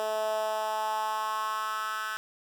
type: tone with high-pass filter sweep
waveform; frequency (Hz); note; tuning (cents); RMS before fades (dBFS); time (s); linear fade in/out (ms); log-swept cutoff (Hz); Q
10% pulse; 216.6; A3; -27; -31; 0-2.17; 0; 560 to 1500; 4
effects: none